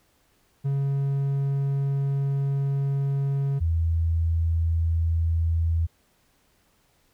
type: tone pair in turn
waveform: triangle / sine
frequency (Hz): 138.59 / 82.41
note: C#3 / E2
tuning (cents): 0 / 0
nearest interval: major sixth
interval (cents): 900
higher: first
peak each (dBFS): -20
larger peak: neither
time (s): 0.64-3.6 / 3.6-5.87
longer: first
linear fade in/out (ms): 20
effects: pink hiss -65 dBFS RMS until 7.13 s